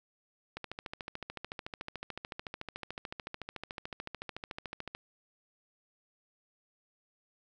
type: click train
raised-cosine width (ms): 0.3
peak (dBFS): -23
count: 61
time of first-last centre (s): 0.57-4.95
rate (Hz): 13.7
effects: none